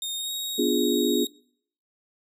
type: tone with pitch glide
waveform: sawtooth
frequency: 3687 to 3769 Hz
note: A#7 to A#7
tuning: -20 to +18 cents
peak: -26 dBFS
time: 0.02-1.27 s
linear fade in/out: 2 ms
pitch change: +38 cents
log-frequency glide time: 0.15-0.31 s
type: chord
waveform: sine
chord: B diminished seventh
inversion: none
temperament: equal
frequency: 246.9 / 293.7 / 349.2 / 415.3 Hz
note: B3 / D4 / F4 / Ab4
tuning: 0 / 0 / 0 / 0 cents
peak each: -26 dBFS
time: 0.58-1.25 s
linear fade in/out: 10 ms
effects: noise-tail reverb RT60 0.6 s tail -23 dB re dry